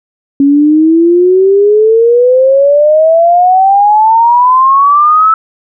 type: exponential sweep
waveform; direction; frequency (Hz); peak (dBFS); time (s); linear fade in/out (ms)
sine; up; 275.8 to 1318.5; -3; 0.4-5.34; 2
effects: none